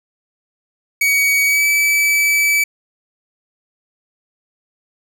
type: tone with pitch glide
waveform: 45% pulse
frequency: 2255 to 2302 Hz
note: C#7 to D7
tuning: +29 to -35 cents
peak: -12 dBFS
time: 1.01-2.64 s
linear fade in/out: 5 ms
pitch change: +36 cents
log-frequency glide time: 1.45-1.65 s
effects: none